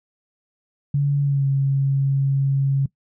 sine tone with pitch glide, 142.2 to 137.2 Hz, C#3 to C#3, +45 to -17 cents, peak -16 dBFS, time 0.94-2.86 s, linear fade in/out 5 ms, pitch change -62 cents, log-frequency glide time 1.22-1.46 s, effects noise-tail reverb RT60 0.1 s tail -20 dB re dry

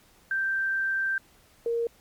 sine tone pair in turn, 1568 / 466.2 Hz, G6 / A#4, 0 / 0 cents, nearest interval octave + major sixth, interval 2100 cents, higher first, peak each -24 dBFS, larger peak neither, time 0.31-1.18 / 1.66-1.87 s, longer first, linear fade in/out 2 ms, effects pink hiss -59 dBFS RMS until 2 s + MP3 96 kbps

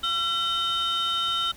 sine tone cluster, 1357 / 3060 / 3694 Hz, E6 / G7 / A#7, +50 / -42 / -16 cents, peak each -26 dBFS, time 0.03-1.52 s, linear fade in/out 10 ms, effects tanh soft clip ceiling -19 dBFS + pink hiss -49 dBFS RMS until 1.56 s

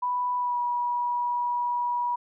sine tone with pitch glide, 987.8 to 968.6 Hz, B5 to B5, 0 to -34 cents, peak -24 dBFS, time 0.02-2.16 s, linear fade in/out 10 ms, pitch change -34 cents, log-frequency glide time 0.37-0.59 s, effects none

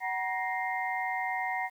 sine tone cluster, 750 / 953 / 1865 / 2099 Hz, F#5 / A#5 / A#6 / C7, +23 / +38 / 0 / +5 cents, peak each -33 / -36 / -36 / -36 dBFS, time 0-1.7 s, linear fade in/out 50 ms, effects 10-bit

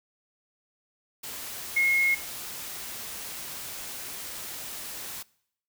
sine tone in noise, 2160 Hz, C#7, 45 cents flat, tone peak -20 dBFS, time 1.76-2.15 s, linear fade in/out 10 ms, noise white, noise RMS -38 dBFS, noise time 1.23-5.23 s, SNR +15 dB, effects noise-tail reverb RT60 0.7 s tail -23 dB re dry

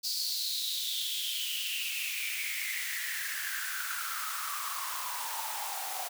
white noise with high-pass filter sweep, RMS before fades -35 dBFS, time 0.03-6.09 s, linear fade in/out 20 ms, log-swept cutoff 4700 to 730 Hz, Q 7.7, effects none

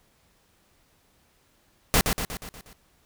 pink noise with echo, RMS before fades -19 dBFS, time 1.94-2.01 s, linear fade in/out 0 ms, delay 120 ms, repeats 6, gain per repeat -5 dB, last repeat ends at 2.73 s, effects pink hiss -64 dBFS RMS until 3.05 s

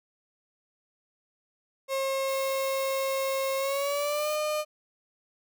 35% pulse tone with pitch glide, 538 to 607.4 Hz, C5 to D#5, +48 to -42 cents, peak -25 dBFS, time 1.88-4.65 s, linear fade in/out 50 ms, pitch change +210 cents, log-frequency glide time 3.57-4.31 s
blue noise, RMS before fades -43 dBFS, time 2.28-4.36 s, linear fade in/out 5 ms
effects none

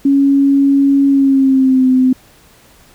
sine tone with pitch glide, 277.4 to 257.3 Hz, C#4 to C4, +1 to -29 cents, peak -7 dBFS, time 0.05-2.13 s, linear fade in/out 5 ms, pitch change -130 cents, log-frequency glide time 1.08-1.88 s, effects pink hiss -46 dBFS RMS until 2.94 s

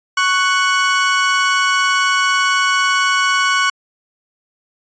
30% pulse tone pair together, 1110 / 1486 Hz, C#6 / F#6, +2 / +7 cents, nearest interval perfect fourth, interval 505 cents, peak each -13 dBFS, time 0.17-3.7 s, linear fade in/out 5 ms, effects resampled to 16000 Hz

